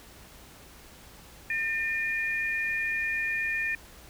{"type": "tone pair together", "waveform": "sine", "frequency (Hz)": [1807, 2426], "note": ["A6", "D#7"], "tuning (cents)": [46, -44], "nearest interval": "perfect fourth", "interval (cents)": 510, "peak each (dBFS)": [-29, -30], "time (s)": [1.5, 3.75], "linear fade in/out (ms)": 2, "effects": ["added 60 Hz sine -56 dBFS peak until 4.09 s", "pink hiss -51 dBFS RMS until 4.09 s"]}